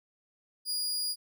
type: tone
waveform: sawtooth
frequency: 4870 Hz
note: D#8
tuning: 38 cents flat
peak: -27 dBFS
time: 0.65-1.16 s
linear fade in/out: 50 ms
effects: none